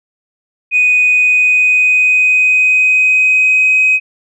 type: tone with pitch glide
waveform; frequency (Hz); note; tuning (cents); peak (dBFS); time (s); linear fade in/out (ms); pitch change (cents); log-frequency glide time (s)
sine; 2489 to 2524; D#7 to D#7; 0 to +24; -6; 0.71-4; 50; +24; 1.04-3.79
effects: tanh soft clip ceiling -3 dBFS